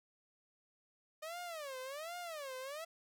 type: tone with vibrato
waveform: sawtooth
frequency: 604 Hz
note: D5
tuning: 48 cents sharp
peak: -39 dBFS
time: 1.22-2.85 s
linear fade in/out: 10 ms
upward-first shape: sine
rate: 1.3 Hz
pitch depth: 280 cents each way
effects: none